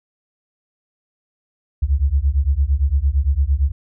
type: beating tone pair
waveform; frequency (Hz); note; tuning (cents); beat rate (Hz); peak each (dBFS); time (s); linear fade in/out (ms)
sine; 65.5 / 74.3; C2 / D2; +2 / +21; 8.8; -17; 1.82-3.72; 10
effects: none